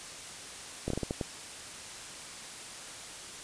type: slowing click train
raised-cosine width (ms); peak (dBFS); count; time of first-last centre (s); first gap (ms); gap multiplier
2; -18; 7; 0.88-1.212; 23; 1.35
effects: white hiss -44 dBFS RMS until 3.43 s + resampled to 22050 Hz